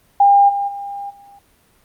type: tone with level steps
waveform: sine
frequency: 803 Hz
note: G5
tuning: 41 cents sharp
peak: -7 / -17 / -25 / -41 dBFS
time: 0.2-1.39 s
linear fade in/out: 5 ms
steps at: 0.48 / 0.67 / 1.09 s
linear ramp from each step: 20 ms
effects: pink hiss -56 dBFS RMS until 1.84 s + Opus 32 kbps